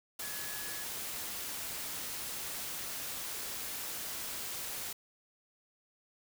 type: tone in noise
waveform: sine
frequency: 1693 Hz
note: G#6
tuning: 33 cents sharp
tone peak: -47 dBFS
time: 0.22-0.84 s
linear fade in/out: 5 ms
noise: white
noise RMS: -40 dBFS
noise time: 0.19-4.93 s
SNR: -10 dB
effects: none